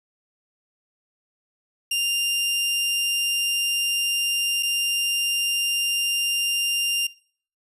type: tone with dropouts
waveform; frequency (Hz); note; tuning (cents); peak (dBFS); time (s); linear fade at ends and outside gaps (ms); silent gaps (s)
sawtooth; 2794; F7; 0; -18; 1.91-7.07; 5; 4.627-4.63
effects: noise-tail reverb RT60 0.5 s tail -21 dB re dry + resampled to 32000 Hz